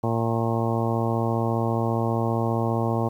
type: harmonic tone with a mistuned harmonic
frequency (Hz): 114.9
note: A#2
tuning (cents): -25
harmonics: 1 / 2 / 3 / 4 / 5 / 6 / 7 / 8 / 9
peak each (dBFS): -25 / -28 / -30 / -31 / -32 / -33 / -33 / -34 / -35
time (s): 0.03-3.09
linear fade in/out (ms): 10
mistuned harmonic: 9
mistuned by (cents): +71
effects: 9-bit